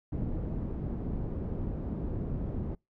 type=low-pass noise; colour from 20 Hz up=pink; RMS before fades=-34 dBFS; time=0.12-2.75 s; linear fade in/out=5 ms; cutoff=330 Hz; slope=12 dB/octave; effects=noise-tail reverb RT60 0.2 s tail -25 dB re dry